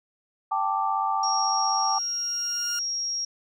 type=chord; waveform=sine; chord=G suspended second; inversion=none; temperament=equal; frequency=784 / 880 / 1174.7 Hz; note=G5 / A5 / D6; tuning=0 / 0 / 0 cents; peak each=-27 dBFS; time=0.51-1.99 s; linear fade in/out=10 ms
type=tone with exponential growth; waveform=sawtooth; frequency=1417 Hz; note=F6; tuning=25 cents sharp; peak=-27 dBFS; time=1.18-2.79 s; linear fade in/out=2 ms; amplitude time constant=350 ms
type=tone; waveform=sine; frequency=5600 Hz; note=F8; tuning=4 cents sharp; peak=-26 dBFS; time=1.23-3.25 s; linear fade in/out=5 ms
effects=none